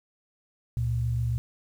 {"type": "tone pair together", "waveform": "sine", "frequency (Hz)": [69.3, 116.55], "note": ["C#2", "A#2"], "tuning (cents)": [0, 0], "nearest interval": "major sixth", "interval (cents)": 900, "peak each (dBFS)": [-31, -25], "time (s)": [0.77, 1.38], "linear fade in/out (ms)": 0, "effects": ["9-bit"]}